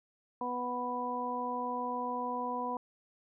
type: harmonic tone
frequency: 246.9 Hz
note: B3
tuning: in tune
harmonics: 1 / 2 / 3 / 4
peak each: -40 / -40 / -40 / -35 dBFS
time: 0.41-2.77 s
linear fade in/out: 2 ms
effects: none